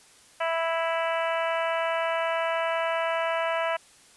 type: harmonic tone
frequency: 329.6 Hz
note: E4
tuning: in tune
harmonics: 2 / 3 / 4 / 5 / 6 / 7 / 8 / 9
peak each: -27 / -31 / -33 / -35 / -37 / -38 / -39 / -40 dBFS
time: 0.4-3.77 s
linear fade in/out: 10 ms
effects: white hiss -55 dBFS RMS until 4.16 s + resampled to 24000 Hz